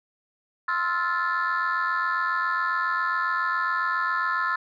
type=chord; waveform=sine; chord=F major seventh; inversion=second; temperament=just; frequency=1047.7 / 1309.6 / 1396.9 / 1746.1 Hz; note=C6 / E6 / F6 / A6; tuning=+2 / -12 / 0 / -14 cents; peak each=-27 dBFS; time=0.68-4.56 s; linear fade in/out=5 ms; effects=tanh soft clip ceiling -17 dBFS